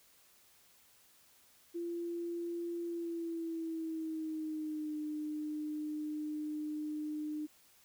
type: tone with pitch glide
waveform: sine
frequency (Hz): 342.2 to 303.1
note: F4 to D#4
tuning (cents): -35 to -45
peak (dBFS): -36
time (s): 1.74-7.47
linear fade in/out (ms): 20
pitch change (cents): -210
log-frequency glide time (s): 2.83-4.96
effects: white hiss -65 dBFS RMS until 7.84 s